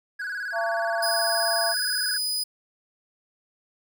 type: tone with vibrato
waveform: triangle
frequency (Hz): 1568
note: G6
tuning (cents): 0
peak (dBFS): -27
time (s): 0.19-2.18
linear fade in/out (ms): 10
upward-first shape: square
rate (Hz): 19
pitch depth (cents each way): 87
type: harmonic tone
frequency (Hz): 226.1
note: A3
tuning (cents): +47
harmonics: 3 / 4 / 5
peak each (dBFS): -25 / -33 / -35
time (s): 0.52-1.75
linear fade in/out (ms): 50
type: tone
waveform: sawtooth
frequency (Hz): 4978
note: D#8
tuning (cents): 0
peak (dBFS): -22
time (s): 1.02-2.44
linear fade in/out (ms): 10
effects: none